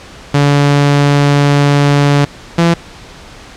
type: tone pair in turn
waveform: sawtooth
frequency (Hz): 143.3 / 168.96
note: D3 / E3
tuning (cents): -42 / +43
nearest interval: minor third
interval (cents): 285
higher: second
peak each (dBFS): -3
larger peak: neither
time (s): 0.34-2.25 / 2.58-2.74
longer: first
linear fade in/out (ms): 5
effects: pink hiss -34 dBFS RMS until 3.56 s + low-pass 6000 Hz 12 dB/octave